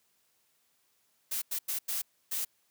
blue noise bursts at uneven times, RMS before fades -33 dBFS, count 5, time 1.31-1.42 / 1.51-1.59 / 1.68-1.79 / 1.88-2.02 / 2.31-2.45 s, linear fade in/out 10 ms, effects white hiss -72 dBFS RMS until 2.7 s + high-pass 80 Hz 12 dB/octave

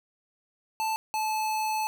square tone pair in turn, 880 / 867.4 Hz, A5 / A5, 0 / -25 cents, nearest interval unison, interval 25 cents, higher first, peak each -27 dBFS, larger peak neither, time 0.8-0.96 / 1.14-1.87 s, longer second, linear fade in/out 0 ms, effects none

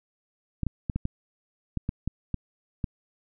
clicks, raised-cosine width 5 ms, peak -15 dBFS, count 10, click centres 0.633 / 0.667 / 0.898 / 0.96 / 1.054 / 1.773 / 1.891 / 2.076 / 2.343 / 2.842 s, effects none

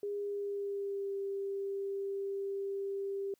sine tone with pitch glide, 407.5 to 394.8 Hz, G#4 to G4, -33 to +12 cents, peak -34 dBFS, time 0.03-3.34 s, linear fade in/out 2 ms, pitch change -55 cents, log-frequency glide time 0.14-1.16 s, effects white hiss -75 dBFS RMS until 3.39 s

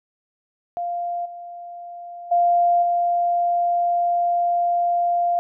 sine tone with level steps, 697 Hz, F5, 4 cents flat, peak -23 / -33 / -14 / -17 dBFS, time 0.77-5.39 s, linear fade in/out 0 ms, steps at 1.25 / 2.31 / 2.82 s, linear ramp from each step 10 ms, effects none

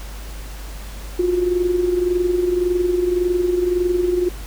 sine tone with amplitude modulation, 356.7 Hz, F4, 37 cents sharp, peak -13 dBFS, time 1.19-4.29 s, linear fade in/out 5 ms, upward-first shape sine, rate 21.8 Hz, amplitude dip 60%, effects added 50 Hz sine -30 dBFS peak until 4.46 s + pink hiss -39 dBFS RMS until 4.46 s

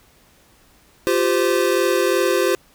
square chord, F suspended second, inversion none, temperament equal with one note detuned, 349.2 / 392 / 514.6 Hz, F4 / G4 / C5, 0 / 0 / -29 cents, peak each -21 dBFS, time 1.07-2.55 s, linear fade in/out 0 ms, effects pink hiss -54 dBFS RMS until 2.74 s

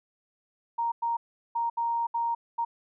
sine tone bursts at uneven times, 932.3 Hz, A#5, in tune, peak -25 dBFS, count 6, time 0.78-0.92 / 1.02-1.17 / 1.55-1.7 / 1.77-2.07 / 2.14-2.35 / 2.58-2.65 s, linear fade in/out 10 ms, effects none

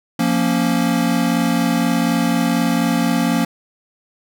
square chord, Bb minor, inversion second, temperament equal, 174.61 / 233.1 / 277.2 Hz, F3 / Bb3 / Db4, 0 / 0 / 0 cents, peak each -21 / -19 / -21 dBFS, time 0.19-3.45 s, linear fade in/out 5 ms, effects none

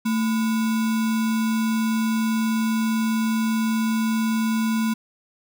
sine tone with sample-and-hold, 222.7 Hz, A3, 21 cents sharp, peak -19 dBFS, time 0.05-4.94 s, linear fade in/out 10 ms, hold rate 1225 Hz, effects none

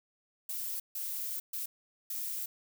violet noise bursts at uneven times, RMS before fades -37 dBFS, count 4, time 0.49-0.8 / 0.95-1.4 / 1.53-1.66 / 2.1-2.46 s, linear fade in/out 5 ms, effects none

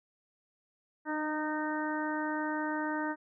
harmonic tone with a mistuned harmonic, 307.3 Hz, D#4, 21 cents flat, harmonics 1 / 2 / 3 / 4 / 5 / 6, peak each -34 / -40 / -37 / -43 / -39 / -42 dBFS, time 1.05-3.16 s, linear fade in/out 50 ms, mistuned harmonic 1, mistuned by -17 cents, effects none

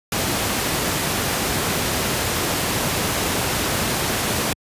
pink noise, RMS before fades -21 dBFS, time 0.12-4.53 s, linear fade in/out 2 ms, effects high-pass 80 Hz 12 dB/octave + resampled to 32000 Hz

